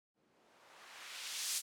violet noise with low-pass filter sweep, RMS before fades -45 dBFS, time 0.14-1.62 s, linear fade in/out 50 ms, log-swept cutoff 220 to 7800 Hz, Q 0.83, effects none

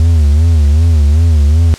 triangle tone with vibrato, 77.78 Hz, D#2, in tune, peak -3 dBFS, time 0-1.74 s, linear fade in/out 0 ms, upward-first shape sine, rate 2.6 Hz, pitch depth 140 cents each way, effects white hiss -32 dBFS RMS until 1.78 s + low-pass 7000 Hz 12 dB/octave

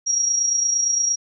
sine tone with amplitude modulation, 5660 Hz, F8, 22 cents sharp, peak -15 dBFS, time 0.06-1.16 s, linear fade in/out 20 ms, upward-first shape sine, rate 28.7 Hz, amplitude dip 50%, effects none

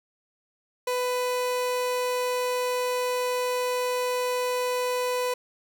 30% pulse tone, 498.1 Hz, B4, 15 cents sharp, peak -22 dBFS, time 0.87-5.34 s, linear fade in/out 5 ms, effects none

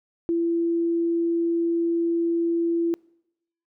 sine tone, 336.9 Hz, E4, 38 cents sharp, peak -20 dBFS, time 0.29-2.94 s, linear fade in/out 0 ms, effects noise-tail reverb RT60 0.8 s tail -26 dB re dry

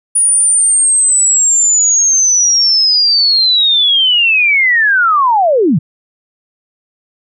sine linear sweep, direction down, 9700 to 123.7 Hz, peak -7 dBFS, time 0.15-5.79 s, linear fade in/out 10 ms, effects none

